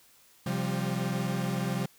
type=chord; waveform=40% pulse; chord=C suspended fourth; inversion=none; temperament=equal with one note detuned; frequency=132.79 / 174.61 / 196 Hz; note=C3 / F3 / G3; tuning=+26 / 0 / 0 cents; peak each=-32 dBFS; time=0.46-1.86 s; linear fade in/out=5 ms; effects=white hiss -60 dBFS RMS until 1.98 s